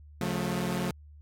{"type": "chord", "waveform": "sawtooth", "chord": "Db augmented", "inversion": "none", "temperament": "equal with one note detuned", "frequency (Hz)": [138.59, 179.01, 220], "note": ["Db3", "F3", "A3"], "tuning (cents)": [0, 43, 0], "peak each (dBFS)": [-31, -27, -30], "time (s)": [0.21, 0.91], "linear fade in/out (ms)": 2, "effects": ["added 74 Hz sine -48 dBFS peak until 1.21 s", "AAC 64 kbps"]}